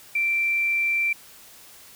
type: tone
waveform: sine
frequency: 2349 Hz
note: D7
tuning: in tune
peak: -20 dBFS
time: 0.15-1.13 s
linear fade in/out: 5 ms
effects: white hiss -48 dBFS RMS until 1.95 s